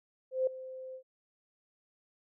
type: tone with ADSR envelope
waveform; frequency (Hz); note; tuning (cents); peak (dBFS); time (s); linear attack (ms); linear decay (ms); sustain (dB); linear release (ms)
sine; 519; C5; -14; -24; 0.31-1.03; 160; 4; -17; 82
effects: none